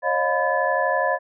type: tone cluster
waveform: sine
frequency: 543 / 615 / 707 / 1001 / 1727 Hz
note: C#5 / D#5 / F5 / B5 / A6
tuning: -36 / -20 / +21 / +23 / -33 cents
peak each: -25 dBFS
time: 0.02-1.19 s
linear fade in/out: 50 ms
effects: none